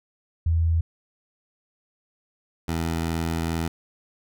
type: tone pair in turn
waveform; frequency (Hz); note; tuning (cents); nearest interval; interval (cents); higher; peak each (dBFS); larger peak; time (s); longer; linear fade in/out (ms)
sine / 15% pulse; 82.4 / 82.4; E2 / E2; 0 / 0; unison; 0; neither; -18; neither; 0.46-0.81 / 2.68-3.68; second; 5
effects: none